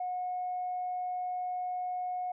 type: tone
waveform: sine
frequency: 727 Hz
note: F#5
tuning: 31 cents flat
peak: -31 dBFS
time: 0-2.32 s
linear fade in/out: 5 ms
effects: tanh soft clip ceiling -27 dBFS